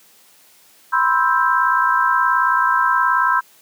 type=chord; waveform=sine; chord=C major seventh; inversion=third; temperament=equal with one note detuned; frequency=987.8 / 1046.5 / 1318.5 / 1577.1 Hz; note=B5 / C6 / E6 / G6; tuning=0 / 0 / 0 / +10 cents; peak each=-19 dBFS; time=0.92-3.41 s; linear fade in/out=20 ms; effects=white hiss -51 dBFS RMS until 3.61 s + high-pass 150 Hz 12 dB/octave